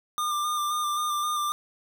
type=tone with vibrato; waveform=square; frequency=1200 Hz; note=D6; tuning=37 cents sharp; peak=-26 dBFS; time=0.18-1.52 s; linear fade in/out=0 ms; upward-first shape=square; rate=3.8 Hz; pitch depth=20 cents each way; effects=none